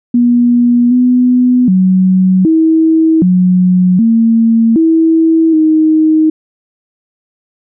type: tone with pitch steps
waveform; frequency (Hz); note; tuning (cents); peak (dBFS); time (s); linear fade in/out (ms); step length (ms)
sine; 241.2 / 249.2 / 186.5 / 321.3 / 182.2 / 227.5 / 324.6 / 313.6; B3 / B3 / F#3 / E4 / F#3 / A#3 / E4 / D#4; -41 / +16 / +14 / -44 / -26 / -42 / -27 / +14; -5; 0.14-6.3; 5; 770
effects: none